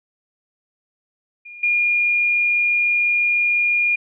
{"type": "tone with level steps", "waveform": "sine", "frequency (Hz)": 2422, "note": "D#7", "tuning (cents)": -47, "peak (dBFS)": [-35, -15], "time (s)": [1.45, 3.96], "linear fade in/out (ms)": 10, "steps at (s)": 1.63, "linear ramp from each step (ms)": 5, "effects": []}